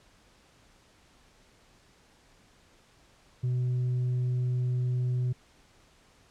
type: tone with tanh clipping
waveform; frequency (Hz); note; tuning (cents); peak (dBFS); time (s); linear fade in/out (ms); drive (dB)
triangle; 125; B2; +21; -26; 3.43-5.33; 10; 7
effects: pink hiss -61 dBFS RMS until 6.3 s + low-pass 8000 Hz 12 dB/octave